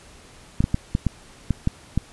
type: clicks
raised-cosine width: 5 ms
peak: -7 dBFS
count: 8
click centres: 0.605 / 0.641 / 0.744 / 0.951 / 1.067 / 1.507 / 1.674 / 1.976 s
effects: pink hiss -48 dBFS RMS until 2.12 s + resampled to 24000 Hz